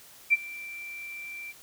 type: tone with ADSR envelope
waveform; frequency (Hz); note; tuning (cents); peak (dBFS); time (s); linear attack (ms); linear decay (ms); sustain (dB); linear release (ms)
sine; 2349; D7; 0; -15; 0.3-1.53; 31; 29; -22; 30
effects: white hiss -52 dBFS RMS until 1.62 s